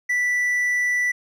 triangle tone, 1970 Hz, B6, 5 cents flat, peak -17 dBFS, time 0.09-1.12 s, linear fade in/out 10 ms, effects none

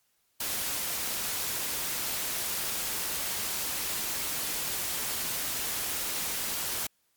white noise, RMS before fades -32 dBFS, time 0.4-6.87 s, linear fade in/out 5 ms, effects white hiss -72 dBFS RMS until 7.16 s + MP3 96 kbps

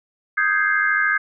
sine chord, Ab major seventh, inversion second, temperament equal, 1244.5 / 1568 / 1661.2 / 2093 Hz, Eb6 / G6 / Ab6 / C7, 0 / 0 / 0 / 0 cents, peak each -24 / -20 / -21 / -24 dBFS, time 0.37-1.18 s, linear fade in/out 10 ms, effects none

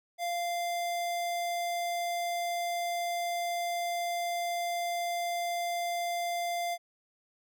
square tone, 694 Hz, F5, 11 cents flat, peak -31 dBFS, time 0.18-6.78 s, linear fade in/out 50 ms, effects none

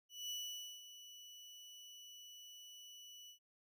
30% pulse tone with ADSR envelope, 2957 Hz, F#7, 2 cents flat, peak -38 dBFS, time 0.09-3.39 s, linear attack 210 ms, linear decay 510 ms, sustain -13 dB, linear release 96 ms, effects none

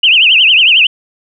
sine tone with vibrato, 2800 Hz, F7, 4 cents sharp, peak -4 dBFS, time 0.03-0.87 s, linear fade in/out 5 ms, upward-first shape triangle, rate 11 Hz, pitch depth 230 cents each way, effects none

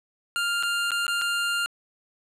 25% pulse tone with dropouts, 1400 Hz, F6, 4 cents sharp, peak -20 dBFS, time 0.36-1.66 s, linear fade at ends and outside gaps 0 ms, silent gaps 0.627-0.633 / 0.907-0.917 / 1.067-1.08 / 1.214-1.218 s, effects low-pass 11000 Hz 12 dB/octave

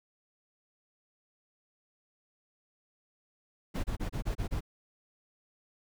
brown noise bursts, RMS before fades -32 dBFS, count 7, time 3.74-4.608 s, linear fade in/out 20 ms, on 100 ms, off 28 ms, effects none

